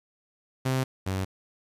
sawtooth tone pair in turn, 130.81 / 94.92 Hz, C3 / F#2, 0 / +45 cents, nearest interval tritone, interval 555 cents, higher first, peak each -20 / -23 dBFS, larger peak first, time 0.65-0.84 / 1.06-1.25 s, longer neither, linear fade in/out 10 ms, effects resampled to 32000 Hz + 9-bit

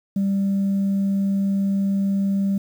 sine tone, 196.6 Hz, G3, 5 cents sharp, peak -16 dBFS, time 0.16-2.58 s, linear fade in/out 5 ms, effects tanh soft clip ceiling -16 dBFS + 8-bit

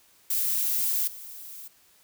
violet noise with level steps, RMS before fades -26 / -42 dBFS, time 0.3-1.68 s, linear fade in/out 5 ms, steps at 1.07 s, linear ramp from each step 10 ms, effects white hiss -60 dBFS RMS until 2.03 s

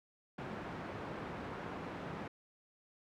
pink band-pass noise, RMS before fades -44 dBFS, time 0.38-2.28 s, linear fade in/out 5 ms, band 120 to 1600 Hz, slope 12 dB/octave, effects none

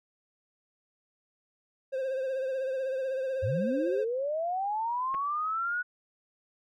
triangle tone with vibrato, 527 Hz, C5, 12 cents sharp, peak -27 dBFS, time 1.92-4.05 s, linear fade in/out 20 ms, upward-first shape triangle, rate 16 Hz, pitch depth 56 cents each way
sine linear sweep, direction up, 82.41 to 1480 Hz, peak -28 dBFS, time 3.42-5.83 s, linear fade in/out 20 ms
clicks, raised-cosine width 0.5 ms, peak -28 dBFS, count 2, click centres 5.142 / 5.148 s
effects none

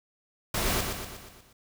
pink noise with echo, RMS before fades -28 dBFS, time 0.54-0.81 s, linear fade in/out 5 ms, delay 120 ms, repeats 6, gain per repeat -5 dB, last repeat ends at 1.53 s, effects none

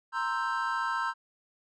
triangle chord, C dominant seventh, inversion third, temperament equal, 932.3 / 1046.5 / 1318.5 / 1568 Hz, Bb5 / C6 / E6 / G6, 0 / 0 / 0 / 0 cents, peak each -32 dBFS, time 0.12-1.14 s, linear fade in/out 50 ms, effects resampled to 22050 Hz

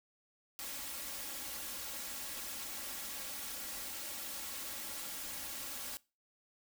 white noise with comb filter, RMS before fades -43 dBFS, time 0.59-5.97 s, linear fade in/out 0 ms, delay 3.6 ms, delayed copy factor +0.65, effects noise-tail reverb RT60 0.3 s tail -22 dB re dry

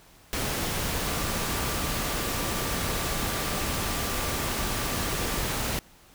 sine tone in noise, 1174.7 Hz, D6, in tune, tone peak -40 dBFS, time 1.06-5.39 s, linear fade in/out 0 ms, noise pink, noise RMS -29 dBFS, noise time 0.33-5.79 s, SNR -14 dB, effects pink hiss -55 dBFS RMS until 6.14 s

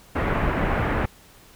pink low-pass noise, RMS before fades -23 dBFS, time 0.15-1.06 s, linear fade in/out 10 ms, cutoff 2100 Hz, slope 24 dB/octave, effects pink hiss -51 dBFS RMS until 1.55 s

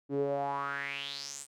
sawtooth tone with band-pass filter sweep, 140 Hz, C#3, 18 cents sharp, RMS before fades -35 dBFS, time 0.09-1.47 s, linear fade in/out 50 ms, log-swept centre 320 to 8900 Hz, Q 5.7, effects none

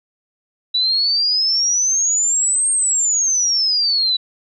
sine exponential two-way sweep, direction up then down, 3918 to 8610 to 3918 Hz, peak -14 dBFS, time 0.74-4.17 s, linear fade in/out 10 ms, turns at 2.71 s, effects none

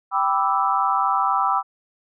sine chord, E minor seventh, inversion first, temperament equal, 784 / 987.8 / 1174.7 / 1318.5 Hz, G5 / B5 / D6 / E6, 0 / 0 / 0 / 0 cents, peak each -23 dBFS, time 0.11-1.63 s, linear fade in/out 50 ms, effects none

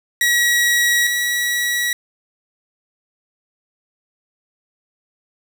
sawtooth tone pair in turn, 1916 / 1929.3 Hz, A#6 / B6, +47 / -41 cents, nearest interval unison, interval 12 cents, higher second, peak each -10 / -14 dBFS, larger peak first, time 0.21-1.07 / 1.07-1.93 s, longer neither, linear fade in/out 2 ms, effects 7-bit

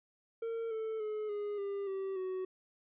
triangle tone with pitch steps, 456.7 / 441.7 / 427.1 / 413 / 399.4 / 386.3 / 373.5 Hz, A#4 / A4 / G#4 / G#4 / G4 / G4 / F#4, -36 / +7 / +48 / -10 / +32 / -25 / +16 cents, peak -33 dBFS, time 0.42-2.45 s, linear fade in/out 5 ms, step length 290 ms, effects resampled to 8000 Hz

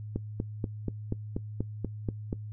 click train, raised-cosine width 3 ms, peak -17 dBFS, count 10, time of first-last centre 0.16-2.329 s, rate 4.15 Hz, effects noise-tail reverb RT60 0.1 s tail -19 dB re dry + added 106 Hz sine -37 dBFS peak until 2.52 s

